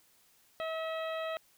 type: harmonic tone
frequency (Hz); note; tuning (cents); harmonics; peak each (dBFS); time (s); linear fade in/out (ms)
644; E5; -41; 1 / 2 / 3 / 4 / 5 / 6; -35 / -41 / -45 / -47 / -49 / -51; 0.6-1.37; 0
effects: white hiss -66 dBFS RMS until 1.57 s